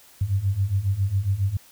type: beating tone pair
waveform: sine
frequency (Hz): 93.7 / 101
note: F#2 / G#2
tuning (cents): +22 / -48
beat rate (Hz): 7.3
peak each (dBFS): -25 / -22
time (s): 0.21-1.57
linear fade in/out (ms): 5
effects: white hiss -52 dBFS RMS until 1.71 s